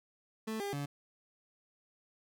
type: tone with pitch steps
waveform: 30% pulse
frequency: 220 / 402.3 / 143 Hz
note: A3 / G4 / D3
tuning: 0 / +45 / -46 cents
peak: -33 dBFS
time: 0.47-0.86 s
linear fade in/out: 10 ms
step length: 130 ms
effects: none